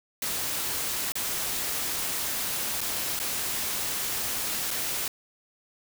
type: noise with dropouts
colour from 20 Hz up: white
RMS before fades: -30 dBFS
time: 0.22-5.08 s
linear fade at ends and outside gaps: 2 ms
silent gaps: 1.121-1.154 / 2.807-2.813 / 3.192-3.199 / 4.707-4.711 s
effects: none